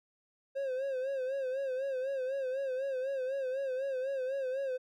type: tone with vibrato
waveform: triangle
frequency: 530 Hz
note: C5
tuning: 22 cents sharp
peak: -30 dBFS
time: 0.55-4.78 s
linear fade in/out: 20 ms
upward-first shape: sine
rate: 4 Hz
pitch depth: 79 cents each way
effects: none